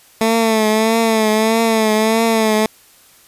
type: tone with vibrato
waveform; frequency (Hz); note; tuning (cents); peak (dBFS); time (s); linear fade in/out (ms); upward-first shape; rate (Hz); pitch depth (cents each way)
15% pulse; 221.4; A3; +11; -6; 0.21-2.66; 2; triangle; 1.6; 61
effects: white hiss -48 dBFS RMS until 3.27 s + resampled to 32000 Hz